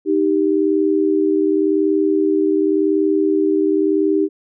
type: tone pair together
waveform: sine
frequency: 311.1 / 392 Hz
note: D#4 / G4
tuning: 0 / 0 cents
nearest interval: major third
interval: 400 cents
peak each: -16 dBFS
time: 0.05-4.29 s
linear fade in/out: 50 ms
effects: none